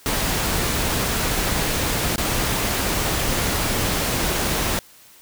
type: noise with dropouts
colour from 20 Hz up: pink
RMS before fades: -22 dBFS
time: 0.06-4.79 s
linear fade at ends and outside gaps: 0 ms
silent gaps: 2.159-2.181 s
effects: white hiss -49 dBFS RMS until 5.21 s